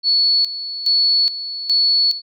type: tone with tremolo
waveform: sine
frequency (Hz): 4414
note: C#8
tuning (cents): -8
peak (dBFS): -12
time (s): 0.03-2.22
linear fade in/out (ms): 50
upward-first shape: square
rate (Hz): 1.2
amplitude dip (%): 75
effects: none